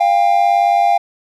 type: tone pair together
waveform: triangle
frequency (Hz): 698.5 / 797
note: F5 / G5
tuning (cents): 0 / +28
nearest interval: major second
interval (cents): 228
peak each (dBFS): -11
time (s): 0-0.98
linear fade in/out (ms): 10
effects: none